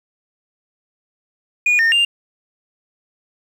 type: tone with pitch steps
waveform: sine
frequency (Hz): 2448 / 1824 / 2797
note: D#7 / A#6 / F7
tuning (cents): -29 / -38 / +2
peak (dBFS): -9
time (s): 1.66-2.05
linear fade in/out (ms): 5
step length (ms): 130
effects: tanh soft clip ceiling -11 dBFS + 7-bit